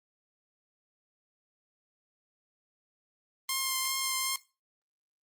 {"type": "tone with vibrato", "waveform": "5% pulse", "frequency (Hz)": 1058, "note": "C6", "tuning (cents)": 19, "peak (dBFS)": -17, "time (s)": [3.49, 4.36], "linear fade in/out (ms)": 2, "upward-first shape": "triangle", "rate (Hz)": 2.6, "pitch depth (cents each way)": 15, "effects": ["noise-tail reverb RT60 0.3 s tail -20 dB re dry", "Opus 24 kbps"]}